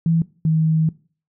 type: tone pair in turn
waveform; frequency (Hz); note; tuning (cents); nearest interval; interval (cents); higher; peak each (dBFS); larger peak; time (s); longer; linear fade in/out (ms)
sine; 164.81 / 158.87; E3 / D#3; 0 / +36; minor second; 64; first; -14; neither; 0.06-0.22 / 0.45-0.89; second; 2
effects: noise-tail reverb RT60 0.4 s tail -20 dB re dry